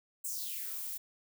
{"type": "noise with high-pass filter sweep", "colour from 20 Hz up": "violet", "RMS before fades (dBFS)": -39, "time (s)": [0.24, 0.98], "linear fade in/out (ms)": 10, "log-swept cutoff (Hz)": [8400, 430], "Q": 4.1, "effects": []}